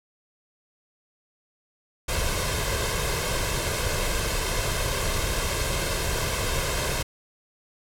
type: noise with comb filter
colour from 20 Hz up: pink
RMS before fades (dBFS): -26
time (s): 2.08-7.03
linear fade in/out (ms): 10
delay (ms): 1.9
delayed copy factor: +0.6
effects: low-pass 12000 Hz 12 dB/octave